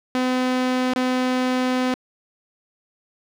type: tone with dropouts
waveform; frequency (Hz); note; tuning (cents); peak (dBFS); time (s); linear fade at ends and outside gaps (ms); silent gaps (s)
sawtooth; 254.3; C4; -49; -15; 0.15-1.94; 0; 0.935-0.961
effects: low-pass 5000 Hz 12 dB/octave + 8-bit